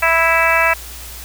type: harmonic tone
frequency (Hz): 329.3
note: E4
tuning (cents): -2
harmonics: 2 / 3 / 4 / 5 / 6 / 7 / 8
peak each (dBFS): -19 / -19 / -19 / -19 / -19 / -19 / -19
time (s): 0.02-0.74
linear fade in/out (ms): 10
effects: added 60 Hz sine -34 dBFS peak until 1.24 s + white hiss -34 dBFS RMS until 1.24 s